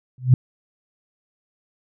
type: tone with exponential growth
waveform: sine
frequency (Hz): 127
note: B2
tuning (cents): +49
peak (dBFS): -5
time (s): 0.18-0.34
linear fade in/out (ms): 2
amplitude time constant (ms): 34
effects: none